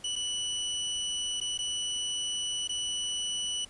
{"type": "tone with dropouts", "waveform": "sawtooth", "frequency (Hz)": 2960, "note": "F#7", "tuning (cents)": 0, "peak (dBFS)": -27, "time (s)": [0.04, 3.65], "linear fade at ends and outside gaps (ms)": 5, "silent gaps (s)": [[0.157, 0.161], [1.403, 1.412], [1.577, 1.588], [2.676, 2.692]], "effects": ["pink hiss -54 dBFS RMS until 3.69 s", "resampled to 24000 Hz"]}